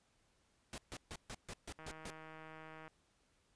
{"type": "noise bursts", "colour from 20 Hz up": "pink", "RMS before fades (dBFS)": -47, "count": 8, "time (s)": [0.73, 2.102], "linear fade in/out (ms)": 0, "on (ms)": 49, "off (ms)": 140}
{"type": "click train", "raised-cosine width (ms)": 0.5, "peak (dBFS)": -38, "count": 173, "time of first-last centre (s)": [1.79, 2.879], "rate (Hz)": 158}
{"effects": ["pink hiss -75 dBFS RMS until 3.55 s", "resampled to 22050 Hz"]}